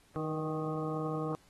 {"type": "harmonic tone with a mistuned harmonic", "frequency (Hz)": 155.56, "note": "D#3", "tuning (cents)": 0, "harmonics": [1, 2, 3, 4, 5, 7, 8], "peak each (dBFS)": [-37, -38, -38, -45, -45, -44, -45], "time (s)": [0.16, 1.35], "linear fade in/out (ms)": 0, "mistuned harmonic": 3, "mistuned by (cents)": 31, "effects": ["pink hiss -65 dBFS RMS until 1.49 s", "AAC 32 kbps"]}